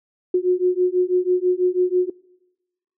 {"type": "beating tone pair", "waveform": "sine", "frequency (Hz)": [360, 366.1], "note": ["F#4", "F#4"], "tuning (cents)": [-47, -18], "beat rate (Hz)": 6.1, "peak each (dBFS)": -19, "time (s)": [0.34, 2.1], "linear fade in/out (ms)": 5, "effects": ["noise-tail reverb RT60 1.0 s tail -24 dB re dry"]}